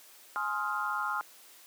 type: chord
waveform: sine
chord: F minor seventh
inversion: first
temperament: just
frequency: 838.1 / 1047.7 / 1257.2 / 1396.9 Hz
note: Ab5 / C6 / Eb6 / F6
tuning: +16 / +2 / +18 / 0 cents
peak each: -37 / -36 / -35 / -34 dBFS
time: 0.36-1.21 s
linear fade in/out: 0 ms
effects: white hiss -55 dBFS RMS until 1.66 s + high-pass 300 Hz 12 dB/octave